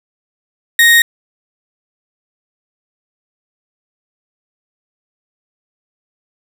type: tone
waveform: 35% pulse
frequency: 1864.7 Hz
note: A#6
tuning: in tune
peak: -4 dBFS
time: 0.79-1.02 s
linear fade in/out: 2 ms
effects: none